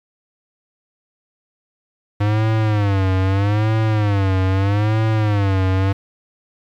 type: tone with vibrato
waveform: square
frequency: 101.9 Hz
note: G#2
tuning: 32 cents flat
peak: -15 dBFS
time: 2.2-5.93 s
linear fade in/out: 10 ms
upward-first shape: sine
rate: 0.79 Hz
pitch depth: 140 cents each way
effects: low-pass 3000 Hz 12 dB/octave + 8-bit